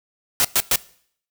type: noise bursts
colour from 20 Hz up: white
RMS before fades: -17 dBFS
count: 3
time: 0.4-0.758 s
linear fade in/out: 0 ms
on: 46 ms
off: 110 ms
effects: noise-tail reverb RT60 0.6 s tail -21 dB re dry